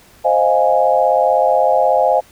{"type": "chord", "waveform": "sine", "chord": "F minor seventh", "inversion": "second", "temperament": "equal", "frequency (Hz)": [523.3, 622.3, 698.5, 830.6], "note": ["C5", "Eb5", "F5", "Ab5"], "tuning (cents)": [0, 0, 0, 0], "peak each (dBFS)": -16, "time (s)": [0.24, 2.21], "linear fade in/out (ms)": 20, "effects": ["pink hiss -47 dBFS RMS until 2.31 s"]}